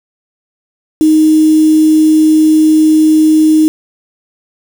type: tone with quantisation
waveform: sine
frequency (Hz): 311.7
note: D#4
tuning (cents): +3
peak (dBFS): -4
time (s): 1.01-3.68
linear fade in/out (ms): 0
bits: 4
effects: none